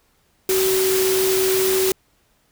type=tone in noise; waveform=sine; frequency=378.7 Hz; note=F#4; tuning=40 cents sharp; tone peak=-17 dBFS; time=0.49-1.92 s; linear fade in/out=2 ms; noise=white; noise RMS=-23 dBFS; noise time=0.49-1.92 s; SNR=+3 dB; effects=pink hiss -62 dBFS RMS until 2.51 s